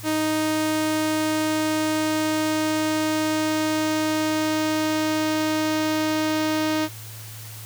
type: tone with low-pass filter sweep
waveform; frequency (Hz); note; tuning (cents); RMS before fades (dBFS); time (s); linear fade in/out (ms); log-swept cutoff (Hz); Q
sawtooth; 311.1; D#4; 0; -23; 0.03-6.89; 50; 11000 to 5600; 1.1
effects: added 109 Hz sine -38 dBFS peak until 7.65 s + white hiss -41 dBFS RMS until 7.65 s